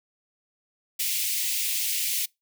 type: high-pass noise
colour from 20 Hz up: white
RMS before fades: -27 dBFS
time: 0.99-2.26 s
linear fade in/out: 10 ms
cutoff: 2100 Hz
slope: 48 dB/octave
effects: noise-tail reverb RT60 0.2 s tail -25 dB re dry